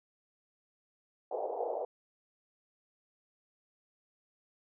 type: band-pass noise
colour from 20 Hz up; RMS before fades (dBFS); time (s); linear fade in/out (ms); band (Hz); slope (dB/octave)
pink; -36; 1.31-1.85; 5; 430 to 790; 48
effects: none